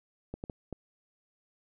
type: clicks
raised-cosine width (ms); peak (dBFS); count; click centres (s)
2; -24; 4; 0.34 / 0.439 / 0.498 / 0.727
effects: none